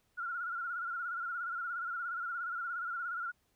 sine tone with vibrato, 1402 Hz, F6, 6 cents sharp, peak -35 dBFS, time 0.17-3.32 s, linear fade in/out 20 ms, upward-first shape sine, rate 17 Hz, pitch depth 75 cents each way, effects pink hiss -75 dBFS RMS until 3.55 s

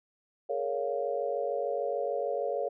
sine chord, Bb minor seventh, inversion third, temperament just, 419.5 / 466.2 / 559.4 / 699.2 Hz, Ab4 / Bb4 / Db5 / F5, +17 / 0 / +16 / +2 cents, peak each -36 / -34 / -32 / -36 dBFS, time 0.49-2.69 s, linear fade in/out 10 ms, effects none

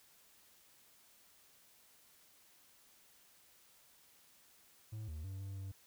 triangle tone with pitch steps, 108.7 / 77.5 / 96.1 / 97.7 / 96.5 Hz, A2 / D#2 / G2 / G2 / G2, -21 / -6 / -34 / -5 / -27 cents, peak -40 dBFS, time 4.92-5.72 s, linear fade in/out 10 ms, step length 160 ms, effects white hiss -66 dBFS RMS until 5.86 s

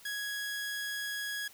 sawtooth tone, 1664 Hz, G#6, 3 cents sharp, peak -31 dBFS, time 0.05-1.48 s, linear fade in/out 5 ms, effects white hiss -56 dBFS RMS until 1.53 s

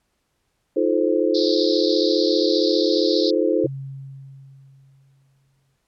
sine chord, F dominant seventh, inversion third, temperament just, 314.3 / 349.2 / 436.5 / 523.8 Hz, Eb4 / F4 / A4 / C5, +18 / 0 / -14 / +2 cents, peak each -22 dBFS, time 0.76-3.67 s, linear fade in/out 10 ms
white band-pass noise, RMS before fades -27 dBFS, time 1.34-3.31 s, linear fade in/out 10 ms, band 3700 to 5100 Hz, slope 96 dB/octave
sine tone with exponential decay, 135.8 Hz, C#3, 35 cents flat, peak -26 dBFS, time 3.64-5.76 s, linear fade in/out 0 ms, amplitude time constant 460 ms
effects pink hiss -71 dBFS RMS until 5.87 s + low-pass 12000 Hz 12 dB/octave

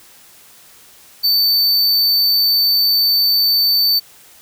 square tone, 4549 Hz, C#8, 44 cents sharp, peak -12 dBFS, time 1.23-4 s, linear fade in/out 20 ms, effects white hiss -45 dBFS RMS until 4.41 s

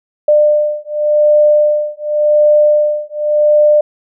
sine beating tone pair, 598 / 598.89 Hz, D5 / D5, +31 / +34 cents, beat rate 0.89 Hz, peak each -11 dBFS, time 0.28-3.81 s, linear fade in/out 5 ms, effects none

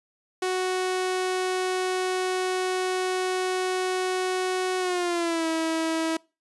sawtooth tone with pitch glide, 370 to 324 Hz, F#4 to E4, 0 to -30 cents, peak -20 dBFS, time 0.42-6.17 s, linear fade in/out 5 ms, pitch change -230 cents, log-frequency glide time 4.79-5.47 s, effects noise-tail reverb RT60 0.3 s tail -25 dB re dry + resampled to 24000 Hz

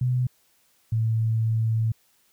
sine tone pair in turn, 125.5 / 112.06 Hz, B2 / A2, +28 / +32 cents, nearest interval major second, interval 196 cents, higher first, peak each -20 dBFS, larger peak neither, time 0.01-0.27 / 0.92-1.92 s, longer second, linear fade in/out 5 ms, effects white hiss -64 dBFS RMS until 2.32 s

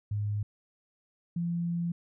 sine tone pair in turn, 103.83 / 171.18 Hz, G#2 / F3, 0 / -34 cents, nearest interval major sixth, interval 866 cents, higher second, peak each -28 dBFS, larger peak neither, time 0.11-0.43 / 1.36-1.92 s, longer second, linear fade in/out 5 ms, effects none

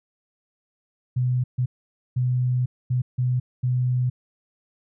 sine tone bursts at uneven times, 125.5 Hz, B2, 28 cents sharp, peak -19 dBFS, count 6, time 1.16-1.44 / 1.58-1.66 / 2.16-2.66 / 2.9-3.02 / 3.18-3.4 / 3.63-4.1 s, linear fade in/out 10 ms, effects none

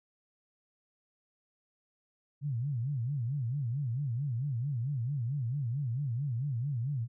sine tone with vibrato, 129.6 Hz, C3, 16 cents flat, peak -30 dBFS, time 2.41-7.08 s, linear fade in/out 50 ms, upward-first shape sine, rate 4.5 Hz, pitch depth 230 cents each way, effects none

